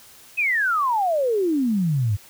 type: exponential sweep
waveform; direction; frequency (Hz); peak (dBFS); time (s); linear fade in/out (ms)
sine; down; 2605 to 95.9; -18; 0.37-2.17; 20
effects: white hiss -48 dBFS RMS until 2.29 s